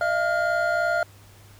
triangle tone cluster, 618 / 681 / 1413 Hz, D#5 / F5 / F6, -12 / -44 / +20 cents, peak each -25 / -22 / -23 dBFS, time 0.01-1.03 s, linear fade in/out 2 ms, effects added 100 Hz sine -49 dBFS peak until 1.59 s + pink hiss -53 dBFS RMS until 1.59 s

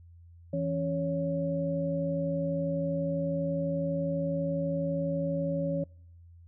sine tone cluster, 164.8 / 276.9 / 559 Hz, E3 / C#4 / C#5, 0 / -2 / +14 cents, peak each -31 / -35 / -31 dBFS, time 0.53-5.84 s, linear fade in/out 5 ms, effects noise-tail reverb RT60 0.7 s tail -26 dB re dry + added 85 Hz sine -50 dBFS peak until 6.47 s

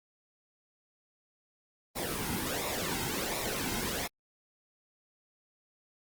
pink noise with flanger, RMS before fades -34 dBFS, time 1.95-4.08 s, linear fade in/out 20 ms, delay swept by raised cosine 0.64 to 1.74 ms, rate 1.4 Hz, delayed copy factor -0.65, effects Opus 24 kbps

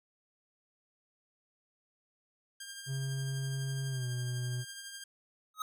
10% pulse tone with tremolo, 1602 Hz, G6, 37 cents sharp, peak -33 dBFS, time 2.6-5.04 s, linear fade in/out 5 ms, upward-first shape triangle, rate 12 Hz, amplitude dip 45%
triangle tone with pitch glide, 134.6 to 123.43 Hz, C3 to B2, +49 to -1 cents, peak -31 dBFS, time 2.86-4.65 s, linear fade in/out 50 ms, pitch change -150 cents, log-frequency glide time 3.89-4.07 s
square tone with exponential growth, 1267 Hz, D#6, 31 cents sharp, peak -31 dBFS, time 5.54-5.62 s, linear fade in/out 2 ms, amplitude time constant 16 ms
effects none

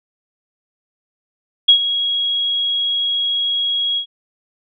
sine tone with ADSR envelope, 3309 Hz, G#7, 7 cents flat, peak -4 dBFS, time 1.68-4.06 s, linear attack 11 ms, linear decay 89 ms, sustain -12 dB, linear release 88 ms, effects none

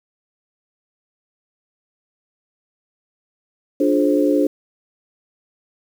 sine chord, D half-diminished seventh, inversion none, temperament just, 293.7 / 352.4 / 422.9 / 528.6 Hz, D4 / F4 / Ab4 / C5, 0 / +16 / +31 / +18 cents, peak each -16 / -22 / -21 / -20 dBFS, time 3.8-4.47 s, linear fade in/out 5 ms, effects 7-bit

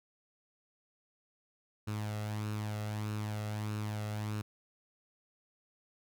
sawtooth tone with flanger, 106.1 Hz, G#2, 38 cents sharp, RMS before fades -37 dBFS, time 1.87-4.42 s, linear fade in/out 10 ms, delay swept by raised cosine 0.74 to 1.53 ms, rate 1.6 Hz, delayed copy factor +0.5, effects none

